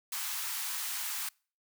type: high-pass noise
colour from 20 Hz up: white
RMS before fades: -36 dBFS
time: 0.12-1.29 s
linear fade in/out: 5 ms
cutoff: 820 Hz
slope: 48 dB/octave
effects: noise-tail reverb RT60 0.4 s tail -26 dB re dry